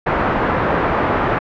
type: low-pass noise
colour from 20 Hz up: white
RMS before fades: -17 dBFS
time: 0.06-1.39 s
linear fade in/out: 10 ms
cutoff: 1300 Hz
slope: 12 dB/octave
effects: low-pass 2000 Hz 12 dB/octave